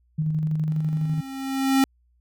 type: tone with tremolo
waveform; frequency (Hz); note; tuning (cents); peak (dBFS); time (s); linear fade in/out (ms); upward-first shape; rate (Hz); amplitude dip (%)
sine; 155.56; D#3; 0; -20; 0.18-1.21; 10; square; 12; 30
type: tone with exponential growth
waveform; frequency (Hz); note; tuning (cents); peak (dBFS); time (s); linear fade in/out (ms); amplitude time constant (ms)
square; 268.6; C4; +46; -15; 0.69-1.84; 1; 250
effects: added 60 Hz sine -60 dBFS peak until 2.2 s